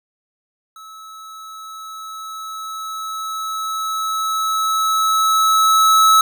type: tone with level ramp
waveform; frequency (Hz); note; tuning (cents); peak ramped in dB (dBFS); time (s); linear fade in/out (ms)
square; 1299; E6; -26; -37 to -9; 0.76-6.21; 2
effects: none